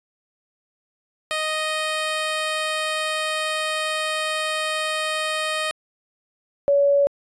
10% pulse / sine tone pair in turn, 622.3 / 565.3 Hz, D#5 / C#5, 0 / +34 cents, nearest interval major second, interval 166 cents, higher first, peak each -14 dBFS, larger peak neither, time 1.31-5.71 / 6.68-7.07 s, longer first, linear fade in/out 0 ms, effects resampled to 22050 Hz

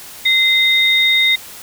sine tone pair together, 2070 / 3699 Hz, C7 / A#7, -19 / -14 cents, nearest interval minor seventh, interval 1005 cents, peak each -13 dBFS, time 0.25-1.36 s, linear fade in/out 10 ms, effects white hiss -35 dBFS RMS until 1.62 s

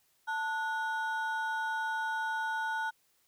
triangle ring-modulated tone, 1174.7 Hz, D6, in tune, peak -26 dBFS, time 0.27-2.91 s, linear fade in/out 20 ms, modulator 289 Hz, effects white hiss -71 dBFS RMS until 3.27 s

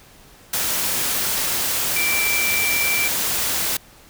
sine tone in noise, 2341 Hz, D7, 6 cents flat, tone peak -20 dBFS, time 1.96-3.08 s, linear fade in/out 5 ms, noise white, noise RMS -22 dBFS, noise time 0.53-3.77 s, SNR -1 dB, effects pink hiss -48 dBFS RMS until 4.09 s

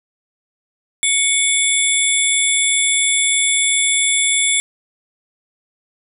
sine tone cluster, 2223 / 3465 / 7610 / 10240 Hz, C#7 / A7 / A#8 / D#9, +4 / -27 / +35 / +49 cents, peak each -19 dBFS, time 1.03-4.6 s, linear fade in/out 0 ms, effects none

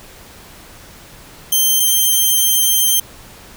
5% pulse tone pair in turn, 3136 / 3148 Hz, G7 / G7, 0 / +7 cents, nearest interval unison, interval 7 cents, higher second, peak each -3 dBFS, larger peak neither, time 1.52-1.8 / 1.8-3 s, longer second, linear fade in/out 5 ms, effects pink hiss -40 dBFS RMS until 3.56 s

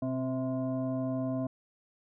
sine tone with frequency modulation, 261.6 Hz, C4, in tune, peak -29 dBFS, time 0.02-1.47 s, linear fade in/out 5 ms, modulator 389 Hz, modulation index 1, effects none

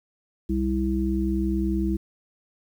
harmonic tone, 65.41 Hz, C2, in tune, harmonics 1 / 3 / 5, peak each -26 / -26 / -26 dBFS, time 0.49-1.97 s, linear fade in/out 10 ms, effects 9-bit

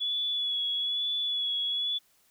sine tone with vibrato, 3400 Hz, G#7, 40 cents sharp, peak -27 dBFS, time 0-1.99 s, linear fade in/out 20 ms, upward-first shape sine, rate 1.1 Hz, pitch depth 26 cents each way, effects white hiss -66 dBFS RMS until 2.3 s

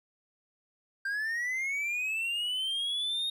triangle linear sweep, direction up, 1574 to 3729 Hz, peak -28 dBFS, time 1.05-3.3 s, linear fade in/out 5 ms, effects none

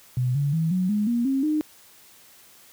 sine tone with pitch steps, 125.6 / 142.62 / 161.94 / 183.89 / 208.8 / 237.1 / 269.2 / 305.7 Hz, B2 / C#3 / E3 / F#3 / G#3 / A#3 / C4 / D#4, +30 / +50 / -30 / -10 / +10 / +30 / +49 / -30 cents, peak -20 dBFS, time 0.17-1.61 s, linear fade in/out 0 ms, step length 180 ms, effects white hiss -52 dBFS RMS until 2.72 s + high-pass 60 Hz 12 dB/octave

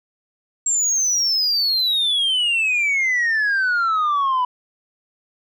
sine exponential sweep, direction down, 7540 to 984 Hz, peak -14 dBFS, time 0.66-4.45 s, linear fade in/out 5 ms, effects tanh soft clip ceiling -15 dBFS

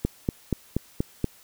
click train, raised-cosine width 3 ms, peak -10 dBFS, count 6, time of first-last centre 0.05-1.243 s, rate 4.19 Hz, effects white hiss -54 dBFS RMS until 1.43 s

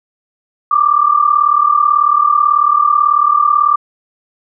sine tone pair together, 1161.8 / 1200 Hz, D6 / D6, -19 / +37 cents, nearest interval minor second, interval 56 cents, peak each -11 dBFS, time 0.71-3.76 s, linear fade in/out 5 ms, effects none

